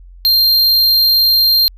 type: tone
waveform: square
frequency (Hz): 4186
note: C8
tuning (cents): 0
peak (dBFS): -9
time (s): 0.25-1.68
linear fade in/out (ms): 0
effects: added 44 Hz sine -35 dBFS peak until 1.77 s